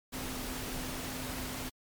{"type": "tone in noise", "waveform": "sine", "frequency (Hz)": 256.1, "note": "C4", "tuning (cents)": -37, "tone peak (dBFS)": -43, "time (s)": [0.12, 1.7], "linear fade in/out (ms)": 20, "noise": "pink", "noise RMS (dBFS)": -39, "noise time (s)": [0.12, 1.7], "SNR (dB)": -7, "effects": ["MP3 96 kbps"]}